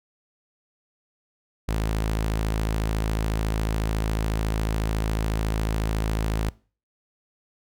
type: tone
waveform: sawtooth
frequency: 54 Hz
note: A1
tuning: 32 cents flat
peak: -19 dBFS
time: 1.68-6.5 s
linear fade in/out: 10 ms
effects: noise-tail reverb RT60 0.4 s tail -23 dB re dry